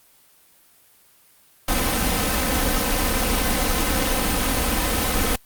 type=noise with comb filter; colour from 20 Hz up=pink; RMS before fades=-21 dBFS; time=1.68-5.36 s; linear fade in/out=5 ms; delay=3.9 ms; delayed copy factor=+0.6; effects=white hiss -55 dBFS RMS until 5.45 s + Opus 32 kbps